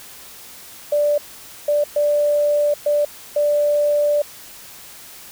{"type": "tone bursts at uneven times", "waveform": "sine", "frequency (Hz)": 587.3, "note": "D5", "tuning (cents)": 0, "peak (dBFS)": -14, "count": 5, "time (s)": [[0.92, 1.18], [1.68, 1.84], [1.96, 2.74], [2.86, 3.05], [3.36, 4.22]], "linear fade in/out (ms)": 5, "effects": ["white hiss -40 dBFS RMS until 5.31 s"]}